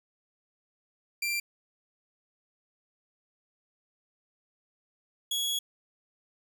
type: tone pair in turn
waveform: sawtooth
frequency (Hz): 2365 / 3345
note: D7 / G#7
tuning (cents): +12 / +12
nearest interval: tritone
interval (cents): 600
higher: second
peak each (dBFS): -25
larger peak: neither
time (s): 1.22-1.4 / 5.31-5.59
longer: second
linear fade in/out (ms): 5
effects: none